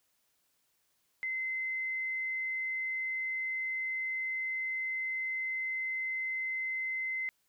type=tone; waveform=sine; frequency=2060 Hz; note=C7; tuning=28 cents flat; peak=-32 dBFS; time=1.23-7.29 s; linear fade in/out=0 ms; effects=white hiss -75 dBFS RMS until 7.48 s